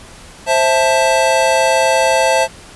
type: chord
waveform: square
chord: A minor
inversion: first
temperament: just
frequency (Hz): 528 / 660 / 880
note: C5 / E5 / A5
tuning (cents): +16 / +2 / 0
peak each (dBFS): -16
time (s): 0.46-2.48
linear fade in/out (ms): 50
effects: pink hiss -38 dBFS RMS until 2.75 s + resampled to 24000 Hz